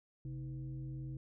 sine tone with frequency modulation, 133 Hz, C3, 29 cents sharp, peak -40 dBFS, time 0.25-1.17 s, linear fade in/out 2 ms, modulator 184 Hz, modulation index 0.61, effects none

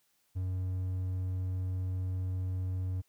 triangle tone, 92.5 Hz, F#2, in tune, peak -29 dBFS, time 0.35-3.02 s, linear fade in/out 20 ms, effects white hiss -73 dBFS RMS until 3.08 s

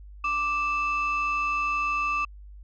sine tone pair together, 1174.7 / 2637 Hz, D6 / E7, 0 / 0 cents, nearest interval octave + major second, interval 1400 cents, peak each -24 / -27 dBFS, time 0.24-2.25 s, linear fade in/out 5 ms, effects tanh soft clip ceiling -19 dBFS + added 50 Hz sine -42 dBFS peak until 2.63 s

